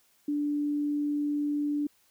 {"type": "tone", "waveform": "sine", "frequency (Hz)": 292.6, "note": "D4", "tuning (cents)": -6, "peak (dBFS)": -26, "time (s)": [0.28, 1.87], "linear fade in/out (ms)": 5, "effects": ["white hiss -66 dBFS RMS until 2.1 s"]}